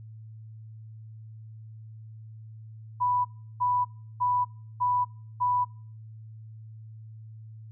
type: tone bursts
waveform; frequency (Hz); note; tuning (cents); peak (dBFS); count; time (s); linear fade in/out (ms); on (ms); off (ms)
sine; 987.8; B5; 0; -22; 5; 3-5.65; 20; 250; 350
effects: noise-tail reverb RT60 0.5 s tail -26 dB re dry + added 110 Hz sine -42 dBFS peak until 7.71 s